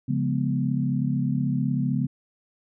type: chord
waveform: sine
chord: C# dominant seventh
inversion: none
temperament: equal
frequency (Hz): 138.59 / 174.61 / 207.7 / 246.9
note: C#3 / E#3 / G#3 / B3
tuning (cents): 0 / 0 / 0 / 0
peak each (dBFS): -25 / -30 / -29 / -27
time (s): 0.08-2.07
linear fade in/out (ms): 10
effects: none